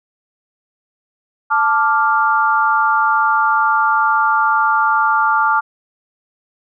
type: chord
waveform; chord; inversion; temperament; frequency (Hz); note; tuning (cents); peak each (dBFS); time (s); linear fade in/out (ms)
sine; D minor; second; equal; 880 / 1174.7 / 1396.9; A5 / D6 / F6; 0 / 0 / 0; -16; 1.5-5.61; 20
effects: none